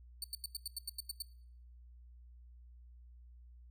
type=tone bursts; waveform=20% pulse; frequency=4492 Hz; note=C#8; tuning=22 cents sharp; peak=-32 dBFS; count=10; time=0.22-1.222 s; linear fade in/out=2 ms; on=21 ms; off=88 ms; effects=noise-tail reverb RT60 0.7 s tail -22 dB re dry + added 60 Hz sine -54 dBFS peak until 3.7 s